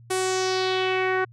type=tone with low-pass filter sweep; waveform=sawtooth; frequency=374.2 Hz; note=F#4; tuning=20 cents sharp; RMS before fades=-24 dBFS; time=0.1-1.25 s; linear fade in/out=10 ms; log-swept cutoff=10000 to 1600 Hz; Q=2.8; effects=added 117 Hz sine -46 dBFS peak until 1.32 s